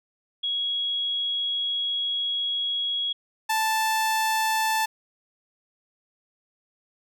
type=tone pair in turn; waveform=sine / sawtooth; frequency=3322 / 879.9 Hz; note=G#7 / A5; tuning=0 / 0 cents; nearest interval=octave + major seventh; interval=2300 cents; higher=first; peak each=-24 / -18 dBFS; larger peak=second; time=0.43-3.13 / 3.49-4.86 s; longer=first; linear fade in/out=10 ms; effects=none